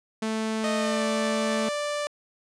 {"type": "tone", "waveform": "sawtooth", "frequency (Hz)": 220, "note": "A3", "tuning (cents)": 0, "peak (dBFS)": -22, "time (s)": [0.22, 1.69], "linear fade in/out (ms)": 5}
{"type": "tone with pitch glide", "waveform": "sawtooth", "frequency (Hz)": [620, 587.9], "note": ["D#5", "D5"], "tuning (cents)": [-6, 2], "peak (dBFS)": -23, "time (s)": [0.64, 2.07], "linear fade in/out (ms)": 0, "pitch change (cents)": -92, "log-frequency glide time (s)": [0.77, 1.04]}
{"effects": ["resampled to 22050 Hz"]}